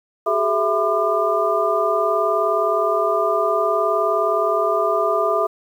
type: tone cluster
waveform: sine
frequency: 384.4 / 423.8 / 661 / 1009 / 1201 Hz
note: G4 / G#4 / E5 / B5 / D6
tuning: -34 / +35 / +5 / +37 / +38 cents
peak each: -25 / -23 / -20 / -28 / -21 dBFS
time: 0.26-5.47 s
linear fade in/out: 10 ms
effects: 8-bit